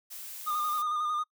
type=noise; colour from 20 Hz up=blue; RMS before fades=-42 dBFS; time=0.1-0.83 s; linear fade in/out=20 ms
type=tone with vibrato; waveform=triangle; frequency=1220 Hz; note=D#6; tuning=34 cents flat; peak=-26 dBFS; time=0.46-1.24 s; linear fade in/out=20 ms; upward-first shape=square; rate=11 Hz; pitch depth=26 cents each way
effects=noise-tail reverb RT60 0.1 s tail -24 dB re dry